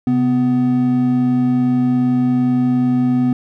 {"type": "tone pair together", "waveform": "triangle", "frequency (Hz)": [132.27, 249.7], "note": ["C3", "B3"], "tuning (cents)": [19, 19], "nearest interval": "major seventh", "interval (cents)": 1100, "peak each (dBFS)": [-19, -11], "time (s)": [0.07, 3.33], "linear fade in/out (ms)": 2, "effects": []}